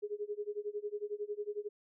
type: tone with tremolo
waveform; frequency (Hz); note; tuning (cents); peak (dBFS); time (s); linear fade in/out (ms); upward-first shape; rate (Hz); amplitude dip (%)
sine; 415.3; G#4; 0; -33; 0.02-1.69; 20; sine; 11; 95
effects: none